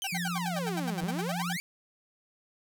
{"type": "exponential two-way sweep", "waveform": "sawtooth", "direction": "down then up", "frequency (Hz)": [3181, 155, 2371], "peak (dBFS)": -30, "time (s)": [0.02, 1.6], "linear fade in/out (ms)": 0, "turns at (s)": 1.02}
{"type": "tone bursts", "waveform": "sawtooth", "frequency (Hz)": 778, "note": "G5", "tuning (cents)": -13, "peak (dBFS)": -29, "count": 15, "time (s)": [0.04, 1.528], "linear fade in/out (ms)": 5, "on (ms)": 32, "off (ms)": 72}
{"type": "tone", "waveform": "sine", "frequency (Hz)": 174.61, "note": "F3", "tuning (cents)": 0, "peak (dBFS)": -32, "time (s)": [0.12, 1.57], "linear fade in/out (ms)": 10}
{"type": "clicks", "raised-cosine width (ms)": 2, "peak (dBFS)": [-33, -27], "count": 2, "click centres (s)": [1.021, 1.036]}
{"effects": []}